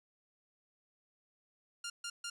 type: tone bursts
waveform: 10% pulse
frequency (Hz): 1400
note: F6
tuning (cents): +4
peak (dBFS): -31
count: 3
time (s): 1.84-2.3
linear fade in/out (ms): 5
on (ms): 60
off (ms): 140
effects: low-pass 12000 Hz 12 dB/octave